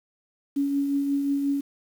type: tone with tremolo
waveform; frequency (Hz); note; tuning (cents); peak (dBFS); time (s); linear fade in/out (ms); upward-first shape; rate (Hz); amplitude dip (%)
sine; 280.6; C#4; +21; -20; 0.56-1.61; 10; triangle; 5.6; 40
effects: 8-bit